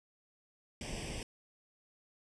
pink noise with comb filter, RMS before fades -41 dBFS, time 0.81-1.23 s, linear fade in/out 2 ms, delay 0.37 ms, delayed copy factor +0.85, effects resampled to 22050 Hz

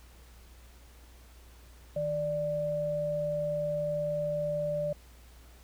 sine tone pair together, 156.01 / 589 Hz, D#3 / D5, +5 / +5 cents, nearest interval octave + major seventh, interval 2300 cents, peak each -37 / -29 dBFS, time 1.96-4.93 s, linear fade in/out 5 ms, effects added 60 Hz sine -52 dBFS peak until 5.63 s + pink hiss -59 dBFS RMS until 5.63 s

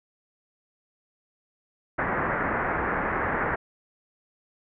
white low-pass noise, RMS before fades -27 dBFS, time 1.98-3.56 s, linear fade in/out 10 ms, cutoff 1900 Hz, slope 48 dB/octave, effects none

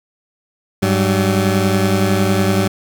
20% pulse tone pair together, 100.45 / 190.1 Hz, G2 / F#3, +43 / +47 cents, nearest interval major seventh, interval 1104 cents, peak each -11 dBFS, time 0.82-2.68 s, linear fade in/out 10 ms, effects none

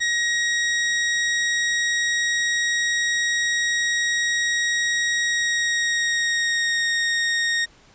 sawtooth tone with pitch glide, 1891 to 1860.7 Hz, A#6 to A#6, +24 to -4 cents, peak -16 dBFS, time 0-7.66 s, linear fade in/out 20 ms, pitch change -28 cents, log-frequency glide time 5.21-6.85 s, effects pink hiss -53 dBFS RMS until 7.94 s + resampled to 16000 Hz

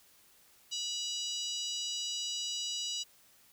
harmonic tone, 975 Hz, B5, 23 cents flat, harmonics 3 / 4 / 5 / 6 / 7 / 8, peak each -38 / -40 / -42 / -44 / -45 / -46 dBFS, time 0.71-3.04 s, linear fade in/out 20 ms, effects white hiss -63 dBFS RMS until 3.52 s

